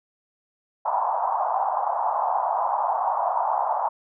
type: band-pass noise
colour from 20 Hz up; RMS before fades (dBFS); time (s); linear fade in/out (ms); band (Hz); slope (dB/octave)
white; -24; 0.85-3.89; 10; 700 to 1000; 48
effects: none